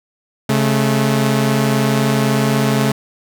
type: tone pair together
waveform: sawtooth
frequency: 136.3 / 216.4 Hz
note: C#3 / A3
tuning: -29 / -29 cents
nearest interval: minor sixth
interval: 800 cents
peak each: -12 / -12 dBFS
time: 0.49-2.92 s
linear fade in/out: 5 ms
effects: none